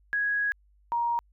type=tone pair in turn; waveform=sine; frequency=1661.2 / 942.1 Hz; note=G#6 / A#5; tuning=0 / +18 cents; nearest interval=minor seventh; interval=982 cents; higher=first; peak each=-24 dBFS; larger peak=neither; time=0.13-0.52 / 0.92-1.19 s; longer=first; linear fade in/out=0 ms; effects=added 50 Hz sine -59 dBFS peak until 1.32 s